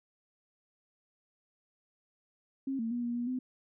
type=tone with pitch steps; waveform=sine; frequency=269.5 / 227.2 / 241.2 / 238.3 / 240.4 / 254.6 Hz; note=C#4 / A#3 / B3 / A#3 / B3 / C4; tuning=-49 / -44 / -41 / +38 / -46 / -47 cents; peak=-31 dBFS; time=2.67-3.39 s; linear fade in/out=5 ms; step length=120 ms; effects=none